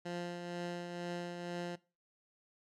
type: tone with tremolo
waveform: 15% pulse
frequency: 174.61 Hz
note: F3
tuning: in tune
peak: -31 dBFS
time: 0.05-1.76 s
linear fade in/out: 10 ms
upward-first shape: triangle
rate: 2.1 Hz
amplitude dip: 45%
effects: noise-tail reverb RT60 0.3 s tail -20 dB re dry + low-pass 6000 Hz 12 dB/octave